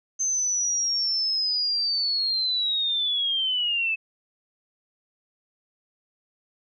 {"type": "linear sweep", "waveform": "sine", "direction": "down", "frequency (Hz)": [6272, 2598], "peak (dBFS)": -22, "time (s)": [0.19, 3.96], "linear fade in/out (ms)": 20, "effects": []}